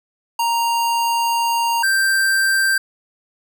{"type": "tone pair in turn", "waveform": "square", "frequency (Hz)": [932.3, 1570.5], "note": ["A#5", "G6"], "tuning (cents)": [0, 3], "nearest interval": "major sixth", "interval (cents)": 903, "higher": "second", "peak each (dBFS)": [-17, -15], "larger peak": "second", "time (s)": [[0.39, 1.83], [1.83, 2.78]], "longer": "first", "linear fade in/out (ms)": 5, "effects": []}